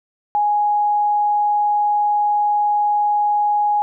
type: tone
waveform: sine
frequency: 831 Hz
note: G#5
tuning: 1 cent sharp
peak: -14 dBFS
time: 0.35-3.82 s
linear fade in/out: 0 ms
effects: none